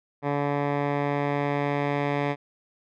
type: tone with low-pass filter sweep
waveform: 10% pulse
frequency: 143.6 Hz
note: D3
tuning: 39 cents flat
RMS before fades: -26 dBFS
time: 0.22-2.36 s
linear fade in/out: 50 ms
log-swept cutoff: 1500 to 2300 Hz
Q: 1.2
effects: none